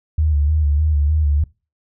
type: tone with vibrato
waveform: sine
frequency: 75 Hz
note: D2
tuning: 37 cents sharp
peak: -13 dBFS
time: 0.18-1.44 s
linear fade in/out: 5 ms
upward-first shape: square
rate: 3.3 Hz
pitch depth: 54 cents each way
effects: noise-tail reverb RT60 0.3 s tail -22 dB re dry